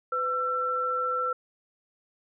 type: tone pair together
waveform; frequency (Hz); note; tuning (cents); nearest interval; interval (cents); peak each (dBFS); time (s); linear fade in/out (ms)
sine; 502.7 / 1343; B4 / E6; +31 / +32; octave + perfect fourth; 1701; -32 / -26; 0.12-1.33; 5
effects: none